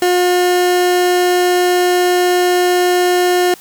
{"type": "tone", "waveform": "30% pulse", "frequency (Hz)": 358.4, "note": "F4", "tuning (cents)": 45, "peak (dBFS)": -8, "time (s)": [0.02, 3.54], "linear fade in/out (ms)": 2, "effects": ["white hiss -40 dBFS RMS until 3.6 s"]}